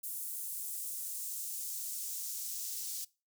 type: noise with high-pass filter sweep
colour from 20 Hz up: white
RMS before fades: -40 dBFS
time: 0.03-3.05 s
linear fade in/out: 10 ms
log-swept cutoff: 9700 to 5600 Hz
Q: 1.2
effects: noise-tail reverb RT60 0.3 s tail -22 dB re dry